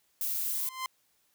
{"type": "noise", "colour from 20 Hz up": "violet", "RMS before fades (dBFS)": -32, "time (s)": [0.21, 0.69], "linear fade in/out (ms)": 2}
{"type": "tone with exponential growth", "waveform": "sawtooth", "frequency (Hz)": 1039, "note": "C6", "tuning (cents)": -12, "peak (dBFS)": -26, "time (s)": [0.5, 0.86], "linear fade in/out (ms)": 1, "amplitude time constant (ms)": 77}
{"effects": ["white hiss -71 dBFS RMS until 1.34 s"]}